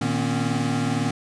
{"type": "tone cluster", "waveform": "square", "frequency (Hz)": [116.3, 153.5, 234.2, 254, 275.8], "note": ["A#2", "D#3", "A#3", "B3", "C#4"], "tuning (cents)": [-4, -23, 8, 49, -9], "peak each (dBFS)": -29, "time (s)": [0.01, 1.11], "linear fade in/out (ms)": 5, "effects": ["resampled to 22050 Hz"]}